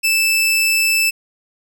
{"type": "tone", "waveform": "sawtooth", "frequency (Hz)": 2637, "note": "E7", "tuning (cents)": 0, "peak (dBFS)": -10, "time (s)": [0.03, 1.11], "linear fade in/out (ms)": 20, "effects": []}